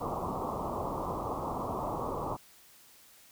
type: low-pass noise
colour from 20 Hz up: white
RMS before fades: -35 dBFS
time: 0-2.37 s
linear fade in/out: 20 ms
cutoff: 1200 Hz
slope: 96 dB/octave
effects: white hiss -58 dBFS RMS until 3.31 s

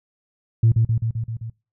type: tone with echo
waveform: sine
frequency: 113.4 Hz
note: A#2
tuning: 47 cents flat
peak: -10 dBFS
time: 0.63-0.72 s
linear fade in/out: 5 ms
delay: 130 ms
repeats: 6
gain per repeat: -3 dB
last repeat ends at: 1.5 s
effects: noise-tail reverb RT60 0.3 s tail -24 dB re dry + tanh soft clip ceiling -8 dBFS

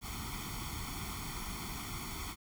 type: noise with comb filter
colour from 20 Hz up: pink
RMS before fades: -41 dBFS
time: 0.01-2.36 s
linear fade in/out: 50 ms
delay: 0.9 ms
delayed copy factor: +0.9
effects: none

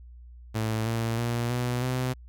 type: tone with pitch steps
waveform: sawtooth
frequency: 110.6 / 114.57 / 118.68 / 122.93 / 127.34 Hz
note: A2 / A#2 / A#2 / B2 / C3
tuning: +9 / -30 / +31 / -8 / -47 cents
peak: -22 dBFS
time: 0.54-2.14 s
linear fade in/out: 20 ms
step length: 320 ms
effects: added 60 Hz sine -44 dBFS peak until 2.28 s

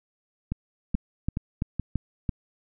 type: two click trains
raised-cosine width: 5 ms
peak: -13 / -15 dBFS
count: 5 / 4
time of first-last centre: 0.95-2.292 / 0.52-1.797 s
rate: 2.98 / 2.35 Hz
effects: none

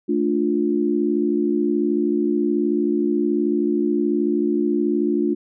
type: chord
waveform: sine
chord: D minor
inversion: second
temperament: just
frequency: 220.2 / 293.7 / 352.4 Hz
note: A3 / D4 / F4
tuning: +2 / 0 / +16 cents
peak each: -23 / -21 / -21 dBFS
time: 0.08-5.35 s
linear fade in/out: 20 ms
effects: none

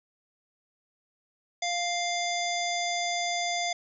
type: harmonic tone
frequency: 698.5 Hz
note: F5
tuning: in tune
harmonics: 1 / 3 / 5 / 7 / 9 / 10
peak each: -30 / -33 / -35 / -37 / -38 / -41 dBFS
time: 1.62-3.73 s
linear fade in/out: 5 ms
effects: none

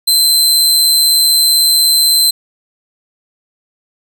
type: tone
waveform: sawtooth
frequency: 4089 Hz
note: C8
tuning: 41 cents flat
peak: -5 dBFS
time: 0.07-2.31 s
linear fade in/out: 10 ms
effects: none

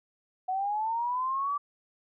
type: linear sweep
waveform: sine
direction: up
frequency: 737 to 1164 Hz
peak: -27 dBFS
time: 0.48-1.58 s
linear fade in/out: 10 ms
effects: none

